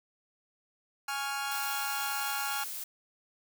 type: chord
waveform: sawtooth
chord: Db major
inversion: second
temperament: equal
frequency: 830.6 / 1108.7 / 1396.9 Hz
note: Ab5 / Db6 / F6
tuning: 0 / 0 / 0 cents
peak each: -32 / -37 / -32 dBFS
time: 1.08-2.64 s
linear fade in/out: 5 ms
type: noise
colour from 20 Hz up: blue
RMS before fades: -39 dBFS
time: 1.51-2.84 s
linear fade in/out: 5 ms
effects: none